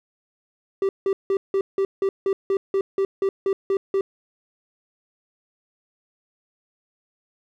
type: tone bursts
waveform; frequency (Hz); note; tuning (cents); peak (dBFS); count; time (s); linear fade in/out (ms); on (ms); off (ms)
triangle; 389.6; G4; -11; -16; 14; 0.82-4.01; 2; 70; 170
effects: none